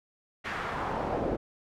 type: noise with band-pass filter sweep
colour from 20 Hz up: brown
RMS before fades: -32 dBFS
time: 0.44-1.37 s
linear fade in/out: 20 ms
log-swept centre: 1900 to 440 Hz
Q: 1.5
effects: none